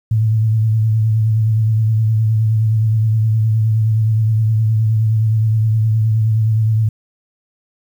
sine tone with vibrato, 110 Hz, A2, in tune, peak -11 dBFS, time 0.11-6.89 s, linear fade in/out 5 ms, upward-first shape triangle, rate 9.6 Hz, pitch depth 45 cents each way, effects 8-bit

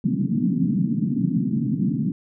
white band-pass noise, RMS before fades -22 dBFS, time 0.04-2.12 s, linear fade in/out 2 ms, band 140 to 260 Hz, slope 48 dB/octave, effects none

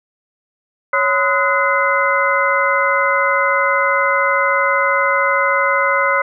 sine tone cluster, 555 / 1022 / 1269 / 1474 / 2053 Hz, C#5 / C6 / D#6 / F#6 / C7, +2 / -41 / +34 / -7 / -33 cents, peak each -19 dBFS, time 0.93-6.22 s, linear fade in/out 5 ms, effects none

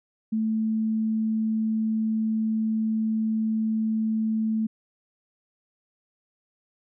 sine tone, 220 Hz, A3, in tune, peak -22 dBFS, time 0.32-4.67 s, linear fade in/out 10 ms, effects none

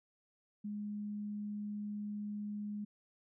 sine tone, 207.7 Hz, G#3, in tune, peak -38 dBFS, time 0.64-2.85 s, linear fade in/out 10 ms, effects none

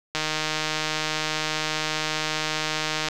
click train, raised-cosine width 0.2 ms, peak -8 dBFS, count 456, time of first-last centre 0.15-3.085 s, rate 155 Hz, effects none

